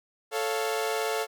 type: chord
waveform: sawtooth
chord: A augmented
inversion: none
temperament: equal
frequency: 440 / 554.4 / 698.5 Hz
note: A4 / C#5 / E#5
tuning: 0 / 0 / 0 cents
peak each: -25 / -30 / -29 dBFS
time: 0.31-1.27 s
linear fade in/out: 50 ms
effects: none